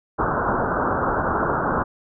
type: low-pass noise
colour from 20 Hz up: white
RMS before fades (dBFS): -22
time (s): 0.18-1.84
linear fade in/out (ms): 20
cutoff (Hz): 1500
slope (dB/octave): 96
effects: none